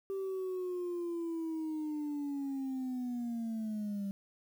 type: linear sweep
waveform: sine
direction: down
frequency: 390.8 to 196 Hz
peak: -32 dBFS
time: 0.1-4.11 s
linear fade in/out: 0 ms
effects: tanh soft clip ceiling -33 dBFS + 10-bit